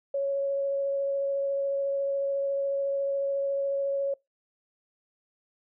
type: tone with vibrato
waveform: sine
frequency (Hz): 554.4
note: C#5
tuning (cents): 0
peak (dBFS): -25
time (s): 0.14-4.14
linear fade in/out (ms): 5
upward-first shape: sine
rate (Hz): 14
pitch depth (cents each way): 8
effects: noise-tail reverb RT60 0.2 s tail -24 dB re dry